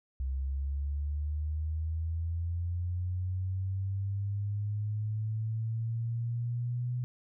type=linear sweep; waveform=sine; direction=up; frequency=65.41 to 124.1 Hz; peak=-30 dBFS; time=0.2-7.04 s; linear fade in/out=0 ms; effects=none